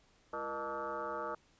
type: tone with frequency modulation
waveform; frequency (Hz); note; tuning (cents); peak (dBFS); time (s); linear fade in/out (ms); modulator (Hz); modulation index
sine; 880; A5; 0; -36; 0.33-1.35; 5; 135; 3.7
effects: pink hiss -68 dBFS RMS until 1.59 s + resampled to 16000 Hz